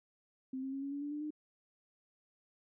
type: tone with pitch steps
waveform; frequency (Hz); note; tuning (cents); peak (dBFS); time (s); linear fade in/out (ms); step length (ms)
sine; 261.6 / 267.1 / 272.7 / 278.4 / 284.3 / 290.3 / 296.4 / 302.6; C4 / C4 / C#4 / C#4 / C#4 / D4 / D4 / D#4; 0 / +36 / -28 / +8 / +44 / -20 / +16 / -48; -37; 0.53-1.306; 5; 97
effects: none